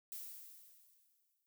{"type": "noise with exponential decay", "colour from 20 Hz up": "violet", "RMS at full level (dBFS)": -45, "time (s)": [0.12, 1.46], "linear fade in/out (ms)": 0, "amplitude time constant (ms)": 290, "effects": ["noise-tail reverb RT60 0.1 s tail -22 dB re dry"]}